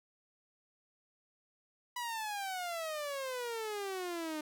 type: exponential sweep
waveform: sawtooth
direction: down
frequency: 987.8 to 301.6 Hz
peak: -33 dBFS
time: 1.96-4.41 s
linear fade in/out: 5 ms
effects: none